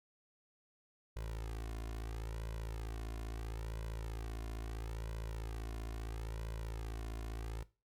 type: tone with flanger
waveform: sawtooth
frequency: 55.3 Hz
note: A1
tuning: 9 cents sharp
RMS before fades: -42 dBFS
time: 1.16-7.63 s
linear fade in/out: 5 ms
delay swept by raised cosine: 2 to 2.85 ms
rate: 0.75 Hz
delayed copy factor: +1
effects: noise-tail reverb RT60 0.3 s tail -18 dB re dry + MP3 96 kbps